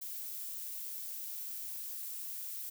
violet noise, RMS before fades -42 dBFS, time 0.01-2.7 s, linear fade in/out 10 ms, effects none

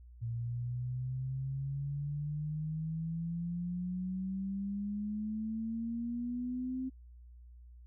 sine exponential sweep, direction up, 115.1 to 261.6 Hz, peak -34 dBFS, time 0.21-6.9 s, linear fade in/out 20 ms, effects added 60 Hz sine -51 dBFS peak until 7.86 s

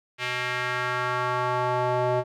square tone with band-pass filter sweep, 124.7 Hz, B2, 17 cents sharp, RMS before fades -26 dBFS, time 0.18-2.24 s, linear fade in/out 50 ms, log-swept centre 2400 to 630 Hz, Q 1.8, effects none

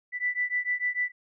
sine beating tone pair, 1975.5 / 1982.2 Hz, B6 / B6, 0 / +6 cents, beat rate 6.7 Hz, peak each -29 dBFS, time 0.12-1.12 s, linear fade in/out 50 ms, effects none

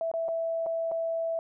sine tone with dropouts, 659.3 Hz, E5, in tune, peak -27 dBFS, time 0.01-1.39 s, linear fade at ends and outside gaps 1 ms, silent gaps 0.115-0.138 / 0.283-0.287 / 0.662-0.666 / 0.914-0.918 s, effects none

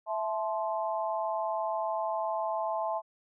sine chord, A minor, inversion second, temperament equal with one note detuned, 659.3 / 866.9 / 1046.5 Hz, E5 / A5 / C6, 0 / -26 / 0 cents, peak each -32 / -33 / -36 dBFS, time 0.06-3.02 s, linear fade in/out 50 ms, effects none

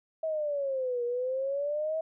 sine exponential two-way sweep, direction down then up, 647 to 475.6 to 647 Hz, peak -28 dBFS, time 0.23-2.01 s, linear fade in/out 5 ms, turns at 1.04 s, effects none

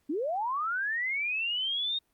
sine linear sweep, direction up, 264.2 to 3729 Hz, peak -28 dBFS, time 0.09-1.99 s, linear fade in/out 10 ms, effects pink hiss -73 dBFS RMS until 2.13 s + Opus 48 kbps

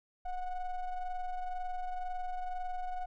triangle ring-modulated tone, 370 Hz, F#4, in tune, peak -29 dBFS, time 0.25-3.06 s, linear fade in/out 10 ms, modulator 359 Hz, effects none

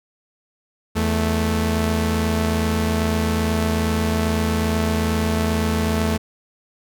sawtooth tone pair together, 82.41 / 219.2 Hz, E2 / A3, 0 / -6 cents, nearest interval octave + perfect fourth, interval 1694 cents, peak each -17 dBFS, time 0.95-6.18 s, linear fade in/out 20 ms, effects none

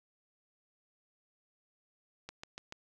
click train, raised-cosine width 0.2 ms, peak -26 dBFS, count 4, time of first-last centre 2.29-2.724 s, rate 6.91 Hz, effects none

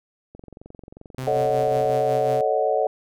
click train, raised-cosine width 2 ms, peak -28 dBFS, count 36, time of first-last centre 0.35-1.899 s, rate 22.6 Hz
sawtooth tone with tremolo, 130 Hz, C3, 11 cents flat, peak -24 dBFS, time 1.18-2.41 s, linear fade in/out 2 ms, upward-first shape sine, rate 5.5 Hz, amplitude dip 45%
sine chord, D# half-diminished seventh, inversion second, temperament equal, 440 / 554.4 / 622.3 / 740 Hz, A4 / C#5 / D#5 / F#5, 0 / 0 / 0 / 0 cents, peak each -24 dBFS, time 1.27-2.87 s, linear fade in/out 2 ms
effects none

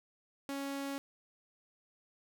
sawtooth tone, 277.2 Hz, C#4, in tune, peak -33 dBFS, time 0.49-0.98 s, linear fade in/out 0 ms, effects none

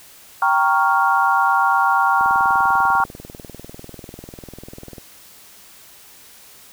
sine chord, G half-diminished seventh, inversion none, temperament equal, 784 / 932.3 / 1108.7 / 1396.9 Hz, G5 / Bb5 / Db6 / F6, 0 / 0 / 0 / 0 cents, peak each -19 dBFS, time 0.42-3.04 s, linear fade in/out 2 ms
click train, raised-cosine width 2 ms, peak -22 dBFS, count 57, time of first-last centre 2.21-4.982 s, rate 20.2 Hz
effects white hiss -45 dBFS RMS until 6.72 s

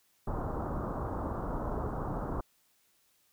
pink low-pass noise, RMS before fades -35 dBFS, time 0.27-2.41 s, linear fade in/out 5 ms, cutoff 1300 Hz, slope 48 dB/octave, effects white hiss -70 dBFS RMS until 3.32 s

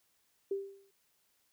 sine tone with exponential decay, 393.6 Hz, G4, 7 cents sharp, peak -29 dBFS, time 0.51-0.91 s, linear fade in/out 5 ms, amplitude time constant 86 ms, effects white hiss -74 dBFS RMS until 1.52 s

